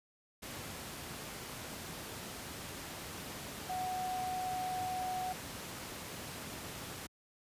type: tone in noise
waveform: sine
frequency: 740 Hz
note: F#5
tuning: in tune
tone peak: -35 dBFS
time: 3.69-5.33 s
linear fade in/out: 10 ms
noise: pink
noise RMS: -44 dBFS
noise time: 0.42-7.07 s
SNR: +6 dB
effects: high-pass 80 Hz 12 dB/octave + resampled to 32000 Hz